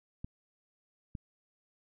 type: clicks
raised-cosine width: 5 ms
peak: -27 dBFS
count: 2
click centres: 0.245 / 1.152 s
effects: none